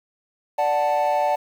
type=chord; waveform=triangle; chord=D major; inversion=none; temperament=equal; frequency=587.3 / 740 / 880 Hz; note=D5 / F#5 / A5; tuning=0 / 0 / 0 cents; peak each=-20 dBFS; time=0.58-1.36 s; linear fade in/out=10 ms; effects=tanh soft clip ceiling -10 dBFS + 8-bit